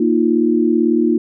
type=chord; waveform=sine; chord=Bb suspended fourth; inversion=none; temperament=equal; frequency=233.1 / 311.1 / 349.2 Hz; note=Bb3 / Eb4 / F4; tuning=0 / 0 / 0 cents; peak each=-16 dBFS; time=0-1.18 s; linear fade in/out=5 ms; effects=none